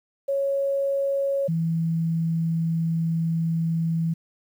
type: tone pair in turn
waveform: sine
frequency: 553 / 164.41 Hz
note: C#5 / E3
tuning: -4 / -4 cents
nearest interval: octave + major sixth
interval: 2100 cents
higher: first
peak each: -21 dBFS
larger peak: neither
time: 0.28-1.48 / 1.48-4.14 s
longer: second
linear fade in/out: 10 ms
effects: 9-bit